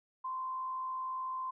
sine tone with frequency modulation, 1038 Hz, C6, 14 cents flat, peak -35 dBFS, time 0.24-1.51 s, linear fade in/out 10 ms, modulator 58.1 Hz, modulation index 0.26, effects none

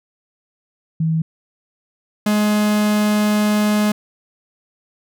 sine / 45% pulse tone pair in turn, 161 / 210.2 Hz, E3 / G#3, -41 / +21 cents, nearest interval perfect fourth, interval 462 cents, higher second, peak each -15 / -14 dBFS, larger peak second, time 1-1.22 / 2.26-3.92 s, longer second, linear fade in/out 5 ms, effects none

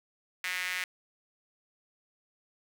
sawtooth tone with high-pass filter, 182.4 Hz, F#3, 24 cents flat, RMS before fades -34 dBFS, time 0.44-0.84 s, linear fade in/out 2 ms, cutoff 2000 Hz, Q 3.4, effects none

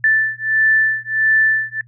sine beating tone pair, 1760 / 1761.5 Hz, A6 / A6, 0 / +1 cents, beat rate 1.5 Hz, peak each -16 dBFS, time 0.04-1.81 s, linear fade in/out 2 ms, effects noise-tail reverb RT60 0.1 s tail -24 dB re dry + added 120 Hz sine -44 dBFS peak until 1.87 s

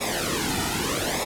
pink noise with flanger, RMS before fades -26 dBFS, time 0-1.25 s, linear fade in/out 20 ms, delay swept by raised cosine 0.66 to 1.86 ms, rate 0.81 Hz, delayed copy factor -0.75, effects low-pass 12000 Hz 12 dB/octave

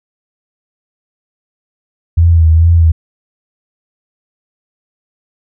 sine tone with vibrato, 82.41 Hz, E2, in tune, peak -4 dBFS, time 2.17-2.92 s, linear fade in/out 10 ms, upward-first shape sine, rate 2.3 Hz, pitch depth 50 cents each way, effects none

